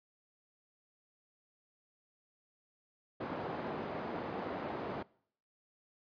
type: band-pass noise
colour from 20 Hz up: white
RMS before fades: -40 dBFS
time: 3.2-5.03 s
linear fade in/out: 10 ms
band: 140 to 740 Hz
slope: 12 dB/octave
effects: noise-tail reverb RT60 0.6 s tail -23 dB re dry + resampled to 11025 Hz